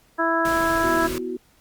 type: harmonic tone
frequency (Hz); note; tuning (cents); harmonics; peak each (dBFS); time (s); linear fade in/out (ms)
330.4; E4; +4; 1 / 2 / 3 / 4 / 5; -25 / -25 / -25 / -25 / -25; 0.18-1.08; 20
type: band-stop noise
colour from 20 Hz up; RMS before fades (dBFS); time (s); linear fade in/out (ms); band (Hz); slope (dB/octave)
pink; -32; 0.45-1.18; 0; 660 to 950; 96
type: chord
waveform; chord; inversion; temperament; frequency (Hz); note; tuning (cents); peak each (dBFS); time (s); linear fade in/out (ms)
sine; B suspended fourth; none; equal; 246.9 / 329.6 / 370; B3 / E4 / F#4; 0 / 0 / 0; -32 / -33 / -28; 0.83-1.37; 5
effects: pink hiss -59 dBFS RMS until 1.6 s + Opus 48 kbps